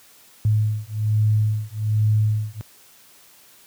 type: beating tone pair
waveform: sine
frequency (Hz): 106.7 / 107.9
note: G#2 / A2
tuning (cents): +47 / -33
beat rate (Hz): 1.2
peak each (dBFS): -20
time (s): 0.45-2.61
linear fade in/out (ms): 0
effects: white hiss -51 dBFS RMS until 3.66 s + high-pass 60 Hz 12 dB/octave